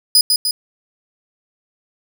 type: tone with echo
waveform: sawtooth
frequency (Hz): 4978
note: D#8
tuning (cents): 0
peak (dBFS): -5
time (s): 0.15-0.21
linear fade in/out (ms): 2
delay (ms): 150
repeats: 2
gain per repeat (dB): -4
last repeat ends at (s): 0.51
effects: none